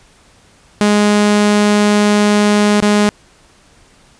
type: tone with dropouts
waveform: sawtooth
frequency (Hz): 207.7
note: G#3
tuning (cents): 0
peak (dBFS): -5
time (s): 0.81-3.09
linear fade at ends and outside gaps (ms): 0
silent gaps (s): 2.802-2.825
effects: pink hiss -48 dBFS RMS until 4.19 s + resampled to 22050 Hz